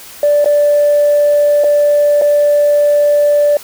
sine tone with dropouts, 585 Hz, D5, 7 cents flat, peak -6 dBFS, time 0.23-3.57 s, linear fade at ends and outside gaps 2 ms, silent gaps 0.445-0.458 / 1.638-1.642 / 2.214-2.219 s, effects tanh soft clip ceiling -3 dBFS + white hiss -34 dBFS RMS until 3.63 s

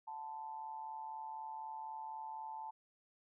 sine tone with amplitude modulation, 880 Hz, A5, in tune, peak -40 dBFS, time 0.07-2.71 s, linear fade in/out 10 ms, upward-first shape sine, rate 144 Hz, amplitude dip 65%, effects none

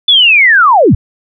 sine linear sweep, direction down, 3520 to 59.5 Hz, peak -3 dBFS, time 0.08-0.95 s, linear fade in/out 5 ms, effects none

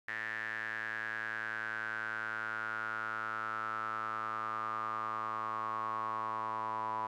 sawtooth tone with band-pass filter sweep, 110 Hz, A2, in tune, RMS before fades -38 dBFS, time 0.08-7.07 s, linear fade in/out 5 ms, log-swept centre 1800 to 1000 Hz, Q 9.9, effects none

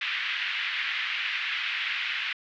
pink band-pass noise, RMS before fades -30 dBFS, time 0.01-2.33 s, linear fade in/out 5 ms, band 1800 to 3200 Hz, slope 24 dB/octave, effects low-pass 5000 Hz 12 dB/octave

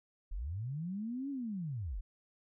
sine linear two-way sweep, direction up then down, 32.7 to 285.5 to 32.7 Hz, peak -36 dBFS, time 0.31-2.01 s, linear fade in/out 10 ms, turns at 1.3 s, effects none

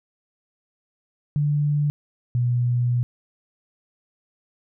sine tone pair in turn, 146.83 / 122.02 Hz, D3 / B2, 0 / -20 cents, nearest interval minor third, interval 320 cents, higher first, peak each -18 dBFS, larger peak neither, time 1.36-1.9 / 2.35-3.03 s, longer second, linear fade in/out 0 ms, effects none

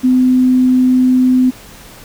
sine tone, 254.7 Hz, C4, 46 cents flat, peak -7 dBFS, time 0.03-1.51 s, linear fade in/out 20 ms, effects pink hiss -37 dBFS RMS until 2.04 s

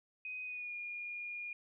sine tone with pitch glide, 2505 to 2427 Hz, D#7 to D#7, +11 to -44 cents, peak -40 dBFS, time 0.25-1.53 s, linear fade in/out 2 ms, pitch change -55 cents, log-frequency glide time 0.44-0.74 s, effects none

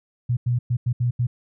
sine tone bursts at uneven times, 121.7 Hz, B2, 25 cents flat, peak -18 dBFS, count 6, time 0.29-0.37 / 0.46-0.59 / 0.7-0.77 / 0.86-0.93 / 1-1.11 / 1.19-1.27 s, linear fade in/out 10 ms, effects none

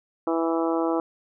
harmonic tone, 164.81 Hz, E3, in tune, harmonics 2 / 3 / 4 / 5 / 6 / 7 / 8, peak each -24 / -28 / -30 / -32 / -34 / -35 / -36 dBFS, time 0.27-1 s, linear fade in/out 2 ms, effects none

